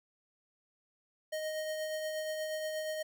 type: tone with tremolo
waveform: square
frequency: 622.3 Hz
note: D#5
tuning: in tune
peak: -34 dBFS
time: 1.32-3.03 s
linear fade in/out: 10 ms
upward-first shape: triangle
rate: 8.4 Hz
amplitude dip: 35%
effects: none